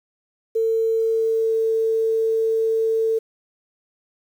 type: tone with pitch glide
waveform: sine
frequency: 450 to 447.4 Hz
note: A4 to A4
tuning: +39 to +29 cents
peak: -17 dBFS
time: 0.55-3.19 s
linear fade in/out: 10 ms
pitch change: -10 cents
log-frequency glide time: 0.97-1.63 s
effects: 8-bit